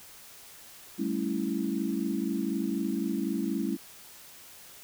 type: chord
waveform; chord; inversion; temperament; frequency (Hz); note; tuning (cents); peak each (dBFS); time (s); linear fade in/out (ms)
sine; A dominant seventh; third; equal; 196 / 220 / 277.2 / 329.6; G3 / A3 / C#4 / E4; 0 / 0 / 0 / 0; -33; 0.98-3.77; 20
effects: white hiss -50 dBFS RMS until 4.83 s